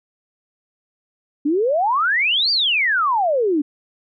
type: exponential two-way sweep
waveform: sine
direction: up then down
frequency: 277.2 to 4816 to 277.2 Hz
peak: -15 dBFS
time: 1.45-3.62 s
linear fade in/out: 10 ms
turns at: 2.51 s
effects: none